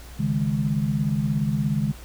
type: chord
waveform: sine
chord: C# suspended second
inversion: none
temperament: equal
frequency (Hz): 138.59 / 155.56 / 207.7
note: C#3 / D#3 / G#3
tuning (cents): 0 / 0 / 0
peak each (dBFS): -25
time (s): 0.19-1.92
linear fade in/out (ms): 10
effects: added 60 Hz sine -40 dBFS peak until 2.04 s + pink hiss -46 dBFS RMS until 2.04 s